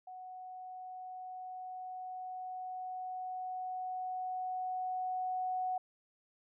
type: tone with level ramp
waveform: sine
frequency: 740 Hz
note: F#5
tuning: in tune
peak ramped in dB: -45 to -32 dBFS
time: 0.07-5.78 s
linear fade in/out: 5 ms
effects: none